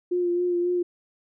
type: tone with vibrato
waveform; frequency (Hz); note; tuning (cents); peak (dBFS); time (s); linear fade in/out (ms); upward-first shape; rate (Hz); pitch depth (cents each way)
sine; 352.7; F4; +17; -21; 0.11-0.83; 10; sine; 3.7; 23
effects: none